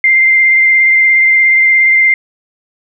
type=tone with vibrato; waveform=sine; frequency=2093 Hz; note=C7; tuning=in tune; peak=-5 dBFS; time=0.04-2.14 s; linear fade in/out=2 ms; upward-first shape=triangle; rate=17 Hz; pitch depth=19 cents each way; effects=none